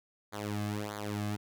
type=tone with flanger; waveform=sawtooth; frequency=104.2 Hz; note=G#2; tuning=6 cents sharp; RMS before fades=-36 dBFS; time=0.32-1.37 s; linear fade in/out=20 ms; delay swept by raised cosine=0.36 to 2.16 ms; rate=1.6 Hz; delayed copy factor=-0.9; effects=none